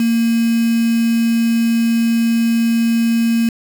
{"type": "tone with quantisation", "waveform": "sine", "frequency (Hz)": 230.3, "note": "A#3", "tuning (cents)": -21, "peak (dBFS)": -12, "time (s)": [0, 3.49], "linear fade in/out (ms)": 2, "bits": 4, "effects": []}